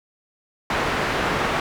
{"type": "low-pass noise", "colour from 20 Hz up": "white", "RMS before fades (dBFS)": -23, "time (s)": [0.7, 1.6], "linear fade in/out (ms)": 2, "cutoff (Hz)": 1600, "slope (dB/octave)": 12, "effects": []}